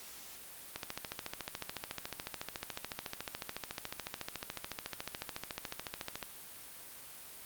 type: click train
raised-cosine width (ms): 0.2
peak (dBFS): -20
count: 77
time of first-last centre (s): 0.76-6.228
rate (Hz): 13.9
effects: white hiss -50 dBFS RMS until 7.45 s + Opus 48 kbps